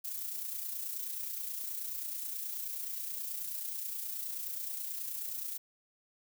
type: noise with amplitude modulation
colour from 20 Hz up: violet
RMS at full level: -37 dBFS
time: 0.04-5.58 s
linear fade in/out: 10 ms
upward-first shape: sine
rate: 29.4 Hz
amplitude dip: 45%
effects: none